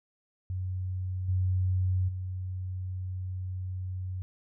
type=tone with level steps; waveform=sine; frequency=92.5 Hz; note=F#2; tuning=in tune; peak=-30 / -24 / -32 dBFS; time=0.5-4.22 s; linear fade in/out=0 ms; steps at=1.28 / 2.08 s; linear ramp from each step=10 ms; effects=none